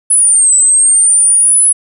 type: linear two-way sweep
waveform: sine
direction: down then up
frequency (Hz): 10250 to 7960 to 10250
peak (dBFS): -5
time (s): 0.1-1.73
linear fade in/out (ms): 10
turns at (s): 0.54
effects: none